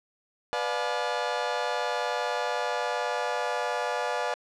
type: chord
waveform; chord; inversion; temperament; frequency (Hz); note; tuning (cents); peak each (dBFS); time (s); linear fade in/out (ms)
30% pulse; B diminished seventh; none; just; 493.9 / 592.7 / 711.2 / 853.4; B4 / D5 / F5 / Ab5; 0 / +16 / +31 / +47; -30; 0.53-4.34; 0
effects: low-pass 5000 Hz 12 dB/octave